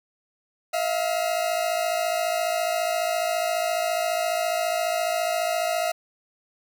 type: tone pair together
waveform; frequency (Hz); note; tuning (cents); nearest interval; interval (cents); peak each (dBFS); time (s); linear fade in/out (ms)
40% pulse; 643.9 / 698.5; E5 / F5; -41 / 0; minor second; 141; -25 / -25; 0.73-5.92; 10
effects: 9-bit